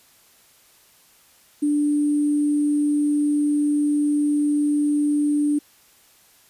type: tone with sample-and-hold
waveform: sine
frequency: 293.7 Hz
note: D4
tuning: in tune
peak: -17 dBFS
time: 1.62-5.59 s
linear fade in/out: 10 ms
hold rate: 8820 Hz
effects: white hiss -55 dBFS RMS until 6.49 s + resampled to 32000 Hz